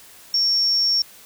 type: tone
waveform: sine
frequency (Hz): 5490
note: F8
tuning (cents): -31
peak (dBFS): -16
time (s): 0.34-1.02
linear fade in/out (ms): 2
effects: white hiss -46 dBFS RMS until 1.25 s